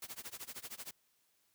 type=noise with tremolo; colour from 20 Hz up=white; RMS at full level=-44 dBFS; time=0.02-0.91 s; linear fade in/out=2 ms; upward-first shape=sine; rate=13 Hz; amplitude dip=95%; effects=white hiss -75 dBFS RMS until 1.54 s + high-pass 60 Hz 12 dB/octave